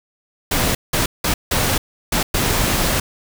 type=noise bursts at uneven times; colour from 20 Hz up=pink; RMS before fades=-18 dBFS; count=6; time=0.51-0.75 / 0.93-1.06 / 1.24-1.34 / 1.51-1.78 / 2.12-2.23 / 2.34-3 s; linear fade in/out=5 ms; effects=none